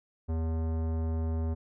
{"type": "tone with tanh clipping", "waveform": "sine", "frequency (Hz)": 80.9, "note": "E2", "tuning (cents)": -32, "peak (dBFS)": -30, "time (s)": [0.28, 1.55], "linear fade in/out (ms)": 20, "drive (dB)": 18, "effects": []}